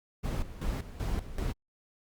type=noise with tremolo; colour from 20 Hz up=brown; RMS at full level=-31 dBFS; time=0.23-1.53 s; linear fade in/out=20 ms; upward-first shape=square; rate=2.6 Hz; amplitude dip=75%; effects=Opus 48 kbps